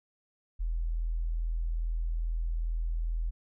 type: tone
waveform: sine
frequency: 41.2 Hz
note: E1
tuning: in tune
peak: -28 dBFS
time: 0.59-3.31 s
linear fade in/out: 20 ms
effects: none